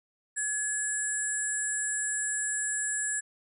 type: tone cluster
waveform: sine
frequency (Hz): 1704 / 7670 / 9630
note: G#6 / A#8 / D9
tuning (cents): +44 / +48 / +42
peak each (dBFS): -33 / -31 / -35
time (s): 0.36-3.21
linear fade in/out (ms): 20
effects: none